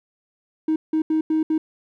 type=tone bursts at uneven times; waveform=triangle; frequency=314.8 Hz; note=D#4; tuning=20 cents sharp; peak=-14 dBFS; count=5; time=0.68-0.76 / 0.93-1.02 / 1.1-1.21 / 1.3-1.43 / 1.5-1.58 s; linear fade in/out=5 ms; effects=tanh soft clip ceiling -13 dBFS